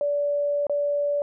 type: tone with dropouts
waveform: sine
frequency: 578 Hz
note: D5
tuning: 28 cents flat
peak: -21 dBFS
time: 0.01-1.22 s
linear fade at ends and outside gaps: 1 ms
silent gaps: 0.668-0.696 s
effects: none